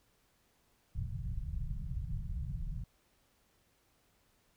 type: low-pass noise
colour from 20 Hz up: pink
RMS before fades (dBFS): -38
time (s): 0.95-2.84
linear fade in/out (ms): 5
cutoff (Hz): 160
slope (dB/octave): 48
effects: pink hiss -72 dBFS RMS until 4.56 s